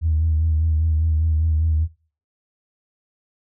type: tone with vibrato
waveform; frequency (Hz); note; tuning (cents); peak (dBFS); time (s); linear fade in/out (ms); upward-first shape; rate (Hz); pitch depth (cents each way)
sine; 79.3; D#2; +33; -15; 0.01-1.88; 50; sine; 5; 46
effects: noise-tail reverb RT60 0.4 s tail -20 dB re dry + tanh soft clip ceiling -11 dBFS